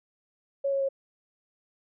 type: tone with pitch steps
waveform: sine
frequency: 554 / 548.9 / 543.9 Hz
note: C#5 / C#5 / C#5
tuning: -1 / -17 / -33 cents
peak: -24 dBFS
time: 0.64-0.889 s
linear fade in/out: 10 ms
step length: 83 ms
effects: none